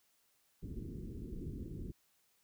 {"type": "low-pass noise", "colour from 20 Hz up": "pink", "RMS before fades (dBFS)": -44, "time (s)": [0.62, 1.92], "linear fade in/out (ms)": 10, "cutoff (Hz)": 390, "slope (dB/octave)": 48, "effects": ["white hiss -74 dBFS RMS until 2.43 s"]}